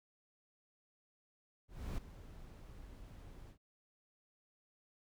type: noise with ADSR envelope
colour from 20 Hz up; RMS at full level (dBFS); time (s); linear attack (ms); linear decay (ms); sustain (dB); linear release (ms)
brown; -39; 1.68-3.58; 300; 5; -14; 94
effects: none